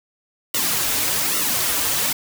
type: noise with flanger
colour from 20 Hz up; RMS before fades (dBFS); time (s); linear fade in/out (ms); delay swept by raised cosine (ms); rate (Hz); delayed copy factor
white; -21; 0.54-2.13; 5; 1.2 to 5.6; 1.2; -0.85
effects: none